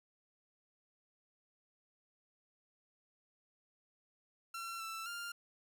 sawtooth tone with pitch steps, 1357 / 1330 / 1398 Hz, E6 / E6 / F6, +50 / +15 / +1 cents, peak -38 dBFS, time 4.54-5.32 s, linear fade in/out 5 ms, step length 260 ms, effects 11-bit

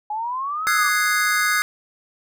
sine exponential two-way sweep, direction up then down, 830.6 to 1372 to 1138 Hz, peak -23 dBFS, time 0.1-0.89 s, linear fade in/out 5 ms, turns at 0.72 s
square chord, Ab dominant seventh, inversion second, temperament equal, 1244.5 / 1480 / 1661.2 / 2093 Hz, Eb6 / Gb6 / Ab6 / C7, 0 / 0 / 0 / 0 cents, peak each -24 dBFS, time 0.67-1.62 s, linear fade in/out 0 ms
effects none

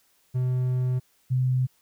triangle / sine tone pair in turn, 126.8 / 128.2 Hz, B2 / C3, +46 / -35 cents, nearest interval unison, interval 19 cents, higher second, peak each -20 dBFS, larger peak neither, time 0.34-1 / 1.3-1.67 s, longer first, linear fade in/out 20 ms, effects white hiss -65 dBFS RMS until 1.81 s

